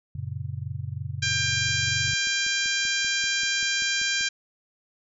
sine chord, F# major, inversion none, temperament just, 92.5 / 115.62 / 138.75 Hz, F#2 / A#2 / C#3, 0 / -14 / +2 cents, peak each -34 dBFS, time 0.15-2.14 s, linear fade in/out 5 ms
harmonic tone, 796 Hz, G5, 26 cents sharp, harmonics 2 / 3 / 4 / 5 / 6 / 7 / 8 / 9, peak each -28 / -30 / -31 / -32 / -33 / -33 / -34 / -35 dBFS, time 1.22-4.29 s, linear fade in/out 10 ms
click train, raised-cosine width 3 ms, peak -34 dBFS, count 14, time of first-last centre 1.69-4.209 s, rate 5.16 Hz
effects none

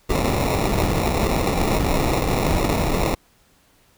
pink noise with sample-and-hold, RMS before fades -20 dBFS, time 0.09-3.15 s, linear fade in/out 10 ms, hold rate 1575 Hz, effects pink hiss -58 dBFS RMS until 3.97 s

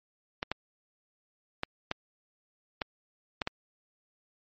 clicks, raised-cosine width 0.3 ms, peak -14 dBFS, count 7, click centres 0.429 / 0.516 / 1.634 / 1.914 / 2.818 / 3.418 / 3.474 s, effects MP3 32 kbps

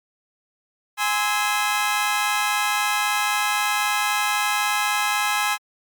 20% pulse chord, Ab augmented, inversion none, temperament just, 830.6 / 1038.3 / 1297.8 Hz, Ab5 / C6 / E6, 0 / -14 / -27 cents, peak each -18 / -20 / -20 dBFS, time 0.97-5.58 s, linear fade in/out 50 ms, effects MP3 96 kbps

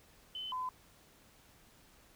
sine tone pair in turn, 3043 / 1015.5 Hz, F#7 / B5, +48 / +48 cents, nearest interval octave + perfect fifth, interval 1900 cents, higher first, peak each -39 / -35 dBFS, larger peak second, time 0.35-0.52 / 0.52-0.69 s, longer neither, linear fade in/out 2 ms, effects pink hiss -63 dBFS RMS until 2.15 s

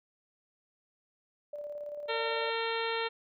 sine tone with tremolo, 587.3 Hz, D5, in tune, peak -36 dBFS, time 1.53-2.5 s, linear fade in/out 5 ms, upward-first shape square, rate 18 Hz, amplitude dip 35%
harmonic tone, 455.8 Hz, A#4, 39 cents flat, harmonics 1 / 2 / 3 / 4 / 5 / 6 / 7 / 8 / 9, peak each -34 / -37 / -39 / -40 / -41 / -42 / -42 / -43 / -44 dBFS, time 2.08-3.09 s, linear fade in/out 20 ms
effects none

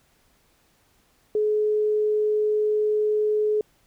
sine tone, 424.8 Hz, G#4, 39 cents sharp, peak -19 dBFS, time 1.35-3.61 s, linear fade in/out 2 ms, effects pink hiss -63 dBFS RMS until 3.86 s

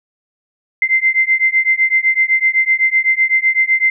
sine beating tone pair, 2076 / 2083.9 Hz, C7 / C7, -14 / -8 cents, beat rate 7.9 Hz, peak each -14 dBFS, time 0.82-3.9 s, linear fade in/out 2 ms, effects none

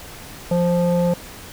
square tone with low-pass filter, 174.7 Hz, F3, 1 cent sharp, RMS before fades -18 dBFS, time 0.51-1.14 s, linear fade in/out 5 ms, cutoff 650 Hz, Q 9.4, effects pink hiss -38 dBFS RMS until 1.52 s

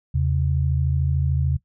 sine tone pair together, 81 / 134.5 Hz, E2 / C3, -30 / +48 cents, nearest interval major sixth, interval 878 cents, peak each -21 / -21 dBFS, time 0.14-1.57 s, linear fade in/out 10 ms, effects noise-tail reverb RT60 0.1 s tail -17 dB re dry

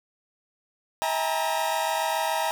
40% pulse tone cluster, 645 / 807 / 908 / 955 Hz, E5 / G#5 / A#5 / A#5, -38 / -50 / -46 / +42 cents, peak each -29 dBFS, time 1.02-2.51 s, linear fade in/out 0 ms, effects none

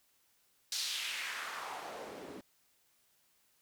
white noise with band-pass filter sweep, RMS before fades -41 dBFS, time 0.72-2.41 s, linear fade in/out 2 ms, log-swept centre 5000 to 270 Hz, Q 1.9, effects white hiss -72 dBFS RMS until 3.61 s

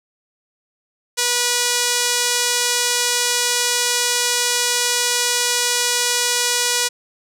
sawtooth tone with band-pass filter, 486.4 Hz, B4, 26 cents flat, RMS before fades -19 dBFS, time 1.17-6.89 s, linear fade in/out 20 ms, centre 6600 Hz, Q 0.94, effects none

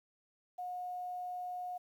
sine tone with quantisation, 722 Hz, F#5, 43 cents flat, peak -38 dBFS, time 0.58-1.78 s, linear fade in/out 10 ms, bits 11, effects none

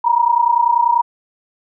sine tone pair together, 935 / 965.2 Hz, A#5 / B5, +5 / -40 cents, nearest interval minor second, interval 55 cents, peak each -14 dBFS, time 0.04-1.02 s, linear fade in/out 10 ms, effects none

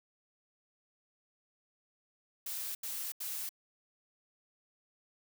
blue noise bursts, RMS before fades -39 dBFS, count 3, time 2.46-3.492 s, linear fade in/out 5 ms, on 290 ms, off 81 ms, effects none

